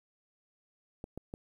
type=clicks; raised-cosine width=2 ms; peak=-27 dBFS; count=3; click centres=1.041 / 1.176 / 1.339 s; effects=10-bit